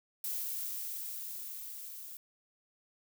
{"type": "noise with level ramp", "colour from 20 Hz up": "violet", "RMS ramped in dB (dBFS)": [-36, -47], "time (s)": [0.24, 2.17], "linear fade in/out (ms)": 2, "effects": []}